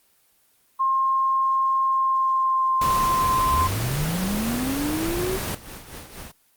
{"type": "tone with pitch glide", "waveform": "sine", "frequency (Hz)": [1065, 1040.7], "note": ["C6", "C6"], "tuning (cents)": [30, -10], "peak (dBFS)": -18, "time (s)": [0.79, 3.68], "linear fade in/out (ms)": 20, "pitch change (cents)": -40, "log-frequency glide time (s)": [1.82, 3.3]}
{"type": "noise", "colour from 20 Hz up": "pink", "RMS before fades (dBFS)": -28, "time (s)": [2.81, 5.55], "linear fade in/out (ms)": 5}
{"type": "linear sweep", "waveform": "triangle", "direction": "up", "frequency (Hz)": [58.27, 384.7], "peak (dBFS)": -22, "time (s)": [3.48, 5.38], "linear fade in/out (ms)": 20}
{"type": "noise with tremolo", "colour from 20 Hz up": "pink", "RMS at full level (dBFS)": -36, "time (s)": [5.43, 6.32], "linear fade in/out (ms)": 10, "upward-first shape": "triangle", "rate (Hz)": 4.2, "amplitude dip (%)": 65}
{"effects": ["white hiss -62 dBFS RMS until 6.56 s", "Opus 24 kbps"]}